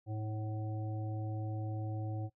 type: harmonic tone with a mistuned harmonic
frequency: 107.7 Hz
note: A2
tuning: 37 cents flat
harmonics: 1 / 3 / 5 / 7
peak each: -36 / -45 / -49 / -49 dBFS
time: 0.06-2.3 s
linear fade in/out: 50 ms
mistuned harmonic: 5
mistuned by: +23 cents
effects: noise-tail reverb RT60 0.1 s tail -20 dB re dry